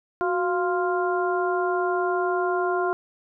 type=harmonic tone with a mistuned harmonic; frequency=349.2 Hz; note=F4; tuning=in tune; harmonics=1 / 2 / 3 / 4; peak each=-24 / -27 / -29 / -30 dBFS; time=0.21-2.93 s; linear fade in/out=0 ms; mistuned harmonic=1; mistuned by=+85 cents; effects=none